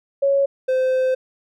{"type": "tone pair in turn", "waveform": ["sine", "triangle"], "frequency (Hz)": [554.4, 517.1], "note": ["C#5", "C5"], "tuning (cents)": [0, -20], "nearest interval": "minor second", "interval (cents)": 120, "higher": "first", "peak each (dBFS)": -14, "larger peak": "neither", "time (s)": [[0.22, 0.46], [0.68, 1.15]], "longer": "second", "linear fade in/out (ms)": 10, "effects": []}